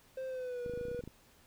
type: tone with pitch glide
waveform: triangle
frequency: 523.3 to 485.4 Hz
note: C5 to B4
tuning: 0 to -30 cents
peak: -35 dBFS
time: 0.17-1.01 s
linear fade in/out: 5 ms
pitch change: -130 cents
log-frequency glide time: 0.27-0.62 s
type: clicks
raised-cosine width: 3 ms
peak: -32 dBFS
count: 12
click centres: 0.662 / 0.697 / 0.737 / 0.775 / 0.812 / 0.853 / 0.884 / 0.915 / 0.947 / 0.992 / 1.038 / 1.076 s
effects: pink hiss -64 dBFS RMS until 1.46 s